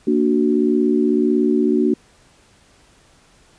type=chord; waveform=sine; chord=Bb augmented; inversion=none; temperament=equal with one note detuned; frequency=232 / 293.7 / 370 Hz; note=Bb3 / D4 / F#4; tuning=-8 / 0 / 0 cents; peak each=-18 dBFS; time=0.07-1.94 s; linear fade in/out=5 ms; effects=pink hiss -53 dBFS RMS until 3.58 s + resampled to 22050 Hz